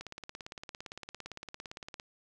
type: click train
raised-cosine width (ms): 0.2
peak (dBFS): -25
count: 36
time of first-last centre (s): 0.01-1.999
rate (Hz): 17.6
effects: none